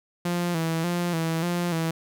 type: tone with vibrato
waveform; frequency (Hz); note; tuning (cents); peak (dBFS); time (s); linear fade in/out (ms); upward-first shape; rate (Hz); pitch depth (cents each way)
sawtooth; 168.9; E3; +42; -20; 0.25-1.91; 5; square; 1.7; 58
effects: none